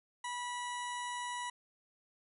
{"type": "harmonic tone", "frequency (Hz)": 976, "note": "B5", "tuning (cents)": -21, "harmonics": [1, 2, 3, 4, 6, 7, 8, 9, 10], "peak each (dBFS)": [-39, -44, -49, -50, -55, -54, -55, -58, -53], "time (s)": [0.24, 1.5], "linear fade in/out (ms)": 5, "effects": []}